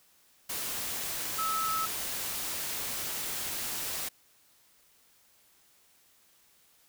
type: tone in noise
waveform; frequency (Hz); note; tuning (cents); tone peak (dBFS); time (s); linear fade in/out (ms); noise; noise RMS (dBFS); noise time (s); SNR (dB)
sine; 1300; E6; -24; -29; 1.38-1.86; 10; white; -35; 0.49-4.09; +3
effects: white hiss -64 dBFS RMS until 6.88 s